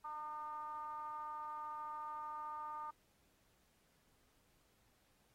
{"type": "ring-modulated tone", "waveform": "triangle", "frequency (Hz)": 152.4, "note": "D#3", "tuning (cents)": -36, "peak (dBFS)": -38, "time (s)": [0.04, 2.91], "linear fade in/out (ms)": 10, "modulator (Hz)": 1060, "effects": ["pink hiss -75 dBFS RMS until 5.34 s", "AAC 48 kbps"]}